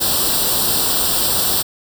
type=noise with comb filter; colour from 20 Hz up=white; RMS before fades=-17 dBFS; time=0-1.63 s; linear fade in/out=20 ms; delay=0.23 ms; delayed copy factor=+0.8; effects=none